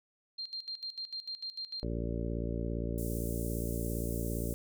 sine tone with tremolo, 4186 Hz, C8, in tune, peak -36 dBFS, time 0.38-1.84 s, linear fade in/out 10 ms, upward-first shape square, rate 6.7 Hz, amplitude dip 80%
harmonic tone, 57.5 Hz, A#1, 23 cents flat, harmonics 1 / 2 / 3 / 4 / 5 / 6 / 7 / 8 / 10, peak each -36 / -39 / -41 / -42 / -43 / -44 / -44 / -45 / -46 dBFS, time 1.83-4.54 s, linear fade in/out 0 ms
pink high-pass noise, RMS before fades -46 dBFS, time 2.98-4.54 s, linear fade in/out 0 ms, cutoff 8000 Hz, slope 24 dB/octave
effects none

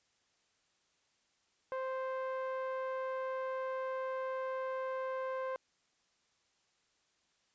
sawtooth tone with low-pass filter, 523 Hz, C5, 1 cent flat, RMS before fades -38 dBFS, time 1.72-5.56 s, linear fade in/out 0 ms, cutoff 1300 Hz, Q 1.1, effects white hiss -75 dBFS RMS until 7.54 s + resampled to 16000 Hz

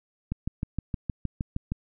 click train, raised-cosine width 5 ms, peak -16 dBFS, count 10, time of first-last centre 0.32-1.72 s, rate 6.43 Hz, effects none

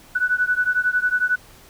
sine beating tone pair, 1480 / 1491 Hz, F#6 / F#6, 0 / +13 cents, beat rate 11 Hz, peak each -20 / -21 dBFS, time 0.15-1.36 s, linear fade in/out 10 ms, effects pink hiss -48 dBFS RMS until 1.69 s

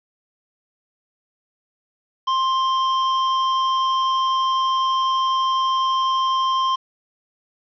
square tone, 1052 Hz, C6, 9 cents sharp, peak -18 dBFS, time 2.27-6.76 s, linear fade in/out 10 ms, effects resampled to 11025 Hz + 8-bit

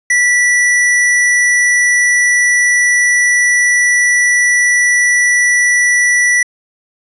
square tone, 1959 Hz, B6, 15 cents flat, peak -9 dBFS, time 0.1-6.43 s, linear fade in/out 5 ms, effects resampled to 24000 Hz + 7-bit

